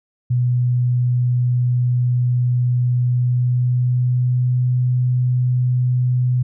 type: tone with pitch glide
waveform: sine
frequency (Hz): 123.47 to 125.19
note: B2 to B2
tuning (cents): 0 to +24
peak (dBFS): -14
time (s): 0.3-6.43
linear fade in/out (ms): 10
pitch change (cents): +24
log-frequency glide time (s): 3.07-4.61
effects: none